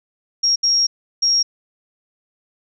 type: tone bursts at uneven times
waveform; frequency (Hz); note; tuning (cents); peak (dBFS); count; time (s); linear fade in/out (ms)
sine; 5588; F8; 0; -13; 3; 0.43-0.56 / 0.63-0.87 / 1.22-1.43; 10
effects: none